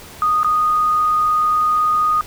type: tone with dropouts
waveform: sine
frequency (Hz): 1237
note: D#6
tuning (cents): -10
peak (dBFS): -13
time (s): 0.22-2.21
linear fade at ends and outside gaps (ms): 1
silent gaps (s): 0.432-0.445
effects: pink hiss -38 dBFS RMS until 2.26 s